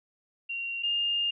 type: tone pair in turn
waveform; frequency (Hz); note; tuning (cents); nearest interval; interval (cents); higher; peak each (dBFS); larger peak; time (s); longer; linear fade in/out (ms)
sine; 2758 / 2818; F7 / F7; -22 / +15; unison; 37; second; -31 / -25; second; 0.49-0.83 / 0.83-1.31; second; 10
effects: none